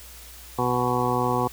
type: harmonic tone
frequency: 123.47 Hz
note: B2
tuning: in tune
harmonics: 1 / 2 / 3 / 4 / 6 / 7 / 8 / 9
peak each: -29 / -29 / -29 / -29 / -29 / -29 / -29 / -29 dBFS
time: 0.58-1.48 s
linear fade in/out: 10 ms
effects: added 60 Hz sine -46 dBFS peak until 1.52 s + white hiss -45 dBFS RMS until 1.52 s